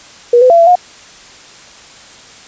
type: tone with pitch steps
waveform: sine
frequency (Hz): 480.4 / 507 / 678 / 673 / 717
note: B4 / B4 / E5 / E5 / F5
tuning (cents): -48 / +45 / +49 / +36 / +45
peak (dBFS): -3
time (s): 0.33-0.755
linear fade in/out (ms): 5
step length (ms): 85
effects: white hiss -37 dBFS RMS until 2.47 s + resampled to 16000 Hz